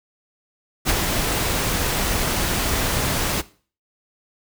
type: noise with ADSR envelope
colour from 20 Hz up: pink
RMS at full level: -17 dBFS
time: 0.85-3.42 s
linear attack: 45 ms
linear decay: 34 ms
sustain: -5 dB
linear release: 22 ms
effects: noise-tail reverb RT60 0.4 s tail -18 dB re dry